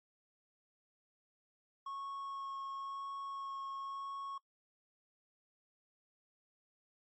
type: tone with vibrato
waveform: triangle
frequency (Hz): 1097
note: C#6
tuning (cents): -18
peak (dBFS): -39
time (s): 1.86-4.38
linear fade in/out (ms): 5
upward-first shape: sine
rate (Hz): 0.97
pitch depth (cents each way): 9
effects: noise-tail reverb RT60 0.1 s tail -23 dB re dry + MP3 32 kbps